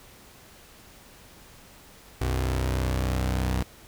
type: tone pair together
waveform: sawtooth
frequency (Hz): 63.34 / 94.9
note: B1 / F#2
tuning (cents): +44 / +44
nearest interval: perfect fifth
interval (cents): 700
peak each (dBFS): -21 / -26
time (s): 2.21-3.63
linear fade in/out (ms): 5
effects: pink hiss -51 dBFS RMS until 3.87 s